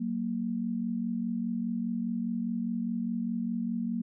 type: tone pair together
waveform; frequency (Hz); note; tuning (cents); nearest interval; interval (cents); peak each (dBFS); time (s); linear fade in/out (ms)
sine; 188.19 / 233.1; F#3 / A#3; +30 / 0; major third; 370; -34 / -30; 0-4.02; 10
effects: none